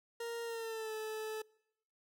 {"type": "tone with pitch glide", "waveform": "40% pulse", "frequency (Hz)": [466.2, 435], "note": ["A#4", "A4"], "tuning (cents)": [0, -20], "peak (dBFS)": -38, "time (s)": [0.2, 1.42], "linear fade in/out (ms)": 5, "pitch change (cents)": -120, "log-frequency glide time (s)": [0.44, 0.93], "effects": ["noise-tail reverb RT60 0.8 s tail -24 dB re dry"]}